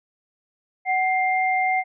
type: tone pair together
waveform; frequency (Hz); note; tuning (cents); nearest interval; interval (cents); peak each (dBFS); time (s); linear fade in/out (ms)
sine; 749.5 / 2104; F#5 / C7; +22 / +9; octave + tritone; 1787; -20 / -23; 0.85-1.84; 50
effects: none